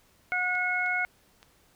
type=harmonic tone; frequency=727 Hz; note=F#5; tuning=31 cents flat; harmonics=1 / 2 / 3; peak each=-33 / -29 / -28 dBFS; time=0.32-1.05 s; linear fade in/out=0 ms
type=clicks; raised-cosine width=0.2 ms; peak=-32 dBFS; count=3; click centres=0.553 / 0.862 / 1.429 s
effects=pink hiss -63 dBFS RMS until 1.75 s